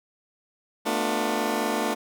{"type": "chord", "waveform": "15% pulse", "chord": "B half-diminished seventh", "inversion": "third", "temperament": "just", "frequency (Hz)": [222.2, 246.9, 296.3, 355.6], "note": ["A3", "B3", "D4", "F4"], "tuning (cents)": [17, 0, 15, 31], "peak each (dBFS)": [-22, -25, -23, -25], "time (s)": [0.85, 1.95], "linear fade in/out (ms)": 20, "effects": []}